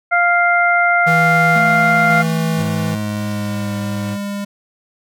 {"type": "harmonic tone", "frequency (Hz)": 698.5, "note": "F5", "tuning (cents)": 0, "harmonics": [1, 2, 3], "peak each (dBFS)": [-15, -14, -17], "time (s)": [0.11, 2.23], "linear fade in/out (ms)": 20}
{"type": "tone with tremolo", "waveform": "square", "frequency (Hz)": 162.9, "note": "E3", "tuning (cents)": -20, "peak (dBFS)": -17, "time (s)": [1.06, 2.96], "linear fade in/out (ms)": 20, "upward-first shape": "square", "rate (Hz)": 0.96, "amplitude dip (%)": 30}
{"type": "tone with pitch glide", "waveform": "square", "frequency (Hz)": [220, 201.7], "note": ["A3", "G3"], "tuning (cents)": [0, 50], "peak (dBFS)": -22, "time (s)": [1.55, 4.45], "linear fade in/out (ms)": 10, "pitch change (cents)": -150, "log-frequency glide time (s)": [2.28, 3.75]}
{"type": "tone with vibrato", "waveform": "square", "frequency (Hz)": 105.2, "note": "G#2", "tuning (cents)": 23, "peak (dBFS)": -24, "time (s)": [2.56, 4.18], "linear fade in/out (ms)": 50, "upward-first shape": "sine", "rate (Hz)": 3.2, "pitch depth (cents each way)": 11}
{"effects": []}